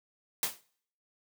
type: noise with exponential decay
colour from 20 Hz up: white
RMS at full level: -26 dBFS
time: 0.43-0.61 s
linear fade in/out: 1 ms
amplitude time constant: 37 ms
effects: noise-tail reverb RT60 0.6 s tail -23 dB re dry + high-pass 150 Hz 12 dB/octave